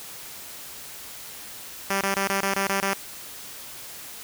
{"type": "tone bursts", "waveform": "5% pulse", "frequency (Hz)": 196, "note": "G3", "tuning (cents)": 0, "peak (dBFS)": -11, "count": 8, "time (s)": [1.9, 2.934], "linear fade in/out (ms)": 2, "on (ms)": 110, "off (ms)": 22, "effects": ["white hiss -40 dBFS RMS until 4.23 s"]}